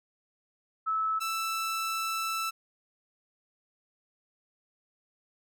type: tone pair in turn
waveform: sine / sawtooth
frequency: 1304 / 1323 Hz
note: E6 / E6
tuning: -19 / +6 cents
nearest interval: unison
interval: 25 cents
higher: second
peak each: -26 dBFS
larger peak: neither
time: 0.86-1.2 / 1.2-2.51 s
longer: second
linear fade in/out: 20 ms
effects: none